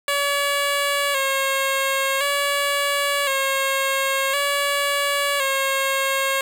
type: tone with vibrato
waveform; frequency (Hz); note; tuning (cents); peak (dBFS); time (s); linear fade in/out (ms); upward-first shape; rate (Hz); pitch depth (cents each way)
10% pulse; 554.4; C#5; 0; -11; 0.08-6.41; 2; square; 0.47; 43
effects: 7-bit